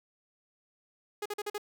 sawtooth tone bursts, 415.3 Hz, G#4, in tune, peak -29 dBFS, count 5, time 1.22-1.581 s, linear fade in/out 5 ms, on 37 ms, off 44 ms, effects none

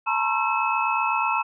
sine tone cluster, 876 / 944 / 1075 / 1340 / 2587 Hz, A5 / A#5 / C6 / E6 / E7, -8 / +22 / +47 / +28 / -33 cents, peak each -27 dBFS, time 0.06-1.43 s, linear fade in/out 20 ms, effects none

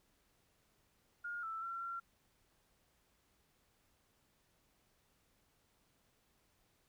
sine tone with pitch steps, 1421 / 1324 / 1360 / 1369 Hz, F6 / E6 / F6 / F6, +30 / +7 / -46 / -35 cents, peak -40 dBFS, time 1.24-2 s, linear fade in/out 10 ms, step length 190 ms, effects pink hiss -75 dBFS RMS until 6.88 s

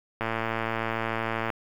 click train, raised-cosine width 0.5 ms, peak -13 dBFS, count 147, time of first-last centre 0.21-1.502 s, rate 113 Hz, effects 8-bit

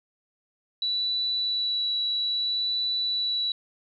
sine tone with vibrato, 3941 Hz, B7, 4 cents flat, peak -24 dBFS, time 0.82-3.52 s, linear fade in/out 2 ms, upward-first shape sine, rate 0.61 Hz, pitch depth 9 cents each way, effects none

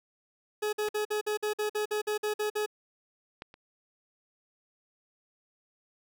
40% pulse tone bursts, 422.8 Hz, G#4, 31 cents sharp, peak -27 dBFS, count 13, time 0.62-2.662 s, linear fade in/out 10 ms, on 110 ms, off 51 ms
clicks, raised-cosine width 0.3 ms, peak -24 / -24 / -34 dBFS, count 3, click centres 0.885 / 3.421 / 3.541 s
effects none

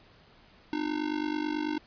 square tone with amplitude modulation, 303.6 Hz, D#4, 42 cents flat, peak -26 dBFS, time 0.73-1.78 s, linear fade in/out 0 ms, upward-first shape sine, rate 49.2 Hz, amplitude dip 85%, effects pink hiss -58 dBFS RMS until 1.86 s + resampled to 11025 Hz

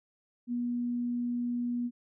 sine tone, 241.7 Hz, B3, 37 cents flat, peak -29 dBFS, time 0.47-1.91 s, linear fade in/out 50 ms, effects none

